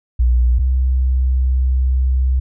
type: tone pair in turn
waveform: sine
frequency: 60.7 / 64.31 Hz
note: B1 / C2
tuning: -29 / -29 cents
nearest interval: minor second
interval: 100 cents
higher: second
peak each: -10 / -12 dBFS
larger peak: first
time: 0.19-0.59 / 0.59-2.4 s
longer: second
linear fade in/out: 10 ms
effects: none